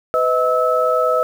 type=tone cluster; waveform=sine; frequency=503 / 632 / 1300 Hz; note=B4 / D#5 / E6; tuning=+32 / +27 / -24 cents; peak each=-18 dBFS; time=0.14-1.23 s; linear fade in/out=0 ms; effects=7-bit